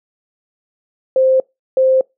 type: tone pair in turn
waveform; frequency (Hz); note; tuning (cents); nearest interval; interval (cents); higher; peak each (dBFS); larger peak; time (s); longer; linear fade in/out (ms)
sine; 523.3 / 523.3; C5 / C5; 0 / 0; unison; 0; neither; -9; neither; 1.16-1.4 / 1.77-2.01; neither; 2
effects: noise-tail reverb RT60 0.2 s tail -25 dB re dry